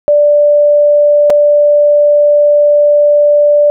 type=tone with dropouts; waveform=sine; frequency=587.3 Hz; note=D5; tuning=in tune; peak=-4 dBFS; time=0.08-3.7 s; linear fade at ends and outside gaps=0 ms; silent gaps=1.299-1.303 s; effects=none